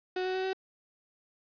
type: tone with pitch steps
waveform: 35% pulse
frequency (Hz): 368.8 / 372.4 / 376.1 / 379.8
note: F#4 / F#4 / F#4 / F#4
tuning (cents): -6 / +11 / +28 / +45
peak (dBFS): -28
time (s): 0.16-0.532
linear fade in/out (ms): 5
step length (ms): 93
effects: resampled to 11025 Hz + 9-bit